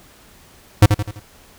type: tone with echo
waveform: square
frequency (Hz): 103.83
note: G#2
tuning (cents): 0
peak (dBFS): -5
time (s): 0.82-0.86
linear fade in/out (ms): 5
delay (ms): 84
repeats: 4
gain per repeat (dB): -7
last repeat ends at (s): 1.196
effects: pink hiss -48 dBFS RMS until 1.58 s